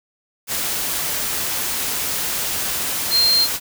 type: tone in noise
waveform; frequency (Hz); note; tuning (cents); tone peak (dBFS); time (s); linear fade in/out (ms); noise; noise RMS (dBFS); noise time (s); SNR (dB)
sine; 4186; C8; 0; -13; 3.1-3.48; 50; white; -23; 0.47-3.6; +7
effects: none